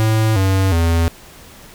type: tone with pitch steps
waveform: square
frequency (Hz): 110 / 95.76 / 83.36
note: A2 / G2 / E2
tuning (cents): 0 / -40 / +20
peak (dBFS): -13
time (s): 0-1.08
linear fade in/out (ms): 0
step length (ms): 360
effects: pink hiss -41 dBFS RMS until 1.74 s